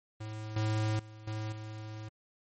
square tone with level steps, 108.3 Hz, A2, 27 cents flat, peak -39 / -29 / -48 / -35 / -41 dBFS, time 0.2-2.09 s, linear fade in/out 10 ms, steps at 0.56 / 0.99 / 1.27 / 1.52 s, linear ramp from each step 5 ms, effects MP3 32 kbps

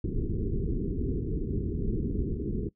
pink low-pass noise, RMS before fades -30 dBFS, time 0.04-2.69 s, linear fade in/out 5 ms, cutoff 440 Hz, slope 96 dB/octave, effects noise-tail reverb RT60 0.1 s tail -18 dB re dry

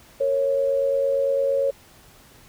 sine tone pair together, 461.2 / 550 Hz, A#4 / C#5, -19 / -14 cents, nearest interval minor third, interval 305 cents, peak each -27 / -19 dBFS, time 0.2-1.71 s, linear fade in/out 10 ms, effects pink hiss -51 dBFS RMS until 2.48 s

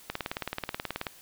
click train, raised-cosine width 0.3 ms, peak -15 dBFS, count 19, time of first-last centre 0.1-1.068 s, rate 18.6 Hz, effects white hiss -53 dBFS RMS until 1.21 s

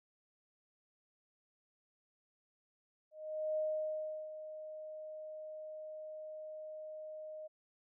sine tone with ADSR envelope, 620 Hz, D#5, 6 cents flat, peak -32 dBFS, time 3.11-7.48 s, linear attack 460 ms, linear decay 720 ms, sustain -12 dB, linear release 18 ms, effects none

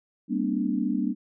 sine tone cluster, 197.1 / 231.1 / 255 / 296.6 Hz, G3 / A#3 / C4 / D4, +10 / -15 / -44 / +17 cents, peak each -29 dBFS, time 0.28-1.15 s, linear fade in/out 50 ms, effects none

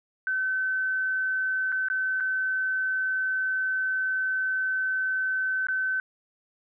sine tone with dropouts, 1527 Hz, G6, 46 cents flat, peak -24 dBFS, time 0.27-6 s, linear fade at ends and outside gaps 1 ms, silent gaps 1.72-1.724 / 1.885-1.9 / 2.202-2.206 / 5.669-5.685 s, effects none

